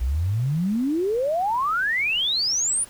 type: exponential sweep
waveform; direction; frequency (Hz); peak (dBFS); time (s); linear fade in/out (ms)
sine; up; 57.5 to 9956; -20; 0-2.85; 20
effects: pink hiss -47 dBFS RMS until 2.89 s